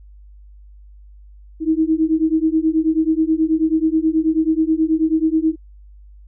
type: beating tone pair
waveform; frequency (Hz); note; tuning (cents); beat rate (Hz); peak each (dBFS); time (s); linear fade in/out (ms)
sine; 313.7 / 323; D#4 / E4; +14 / -35; 9.3; -17; 1.6-5.56; 50
effects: added 50 Hz sine -40 dBFS peak until 6.27 s